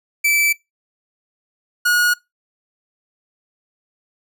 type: tone pair in turn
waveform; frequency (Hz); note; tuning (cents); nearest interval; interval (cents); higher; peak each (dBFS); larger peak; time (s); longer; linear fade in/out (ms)
45% pulse; 2317 / 1446.6; D7 / F#6; -24 / -39; minor sixth; 815; first; -13; neither; 0.24-0.53 / 1.85-2.14; neither; 10
effects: noise-tail reverb RT60 0.2 s tail -23 dB re dry